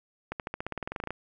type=accelerating click train; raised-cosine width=0.5 ms; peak=-18 dBFS; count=16; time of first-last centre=0.32-1.106 s; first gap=78 ms; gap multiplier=0.94; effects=none